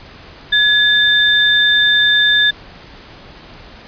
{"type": "tone pair together", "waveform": "sine", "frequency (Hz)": [1692, 3585], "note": ["G#6", "A7"], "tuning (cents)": [32, 32], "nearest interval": "octave + minor second", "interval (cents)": 1300, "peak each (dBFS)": -12, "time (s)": [0.52, 2.51], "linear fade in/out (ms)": 10, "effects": ["pink hiss -38 dBFS RMS until 3.87 s", "resampled to 11025 Hz"]}